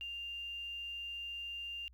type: tone with quantisation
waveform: sine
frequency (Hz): 2794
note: F7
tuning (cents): 0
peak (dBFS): -40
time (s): 0.01-1.88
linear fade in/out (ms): 0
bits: 11
effects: added 60 Hz sine -58 dBFS peak until 1.93 s